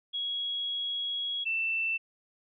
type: tone pair in turn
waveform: sine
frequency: 3322 / 2669 Hz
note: G#7 / E7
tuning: 0 / +21 cents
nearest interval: major third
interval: 379 cents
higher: first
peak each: -30 / -27 dBFS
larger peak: second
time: 0.13-1.45 / 1.45-1.98 s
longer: first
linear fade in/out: 20 ms
effects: none